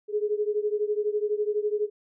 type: beating tone pair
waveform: sine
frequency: 415.3 / 427.3 Hz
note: G#4 / G#4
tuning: 0 / +49 cents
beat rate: 12 Hz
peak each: -26 / -28 dBFS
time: 0.08-1.9 s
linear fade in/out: 50 ms
effects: none